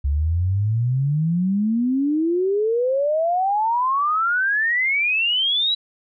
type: exponential sweep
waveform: sine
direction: up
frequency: 68 to 3951 Hz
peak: -17 dBFS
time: 0.04-5.75 s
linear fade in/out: 10 ms
effects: none